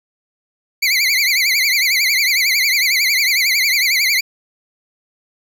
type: tone with vibrato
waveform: 25% pulse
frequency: 2182 Hz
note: C#7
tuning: 28 cents flat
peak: -9 dBFS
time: 0.82-4.21 s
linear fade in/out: 10 ms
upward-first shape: triangle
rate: 11 Hz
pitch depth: 180 cents each way
effects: none